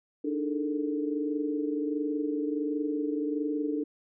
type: tone cluster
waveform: sine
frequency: 295.9 / 317.3 / 427 / 451.9 Hz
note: D4 / D#4 / G#4 / A4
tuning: +13 / +34 / +48 / +46 cents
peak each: -29 / -38 / -37 / -35 dBFS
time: 0.24-3.84 s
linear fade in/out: 10 ms
effects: none